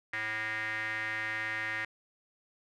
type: tone with band-pass filter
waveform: square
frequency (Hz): 109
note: A2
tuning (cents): -16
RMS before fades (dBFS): -35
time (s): 0.13-1.85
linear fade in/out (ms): 5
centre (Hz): 1900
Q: 6.8
effects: none